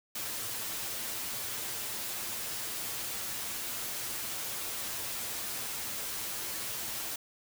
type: noise with comb filter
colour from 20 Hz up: white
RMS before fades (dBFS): -37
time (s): 0.15-7.16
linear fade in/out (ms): 5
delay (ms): 8.9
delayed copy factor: +0.55
effects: none